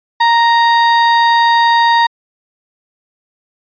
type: tone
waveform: 35% pulse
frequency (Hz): 932.3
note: A#5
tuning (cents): 0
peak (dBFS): -6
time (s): 0.2-2.07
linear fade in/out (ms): 10
effects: resampled to 11025 Hz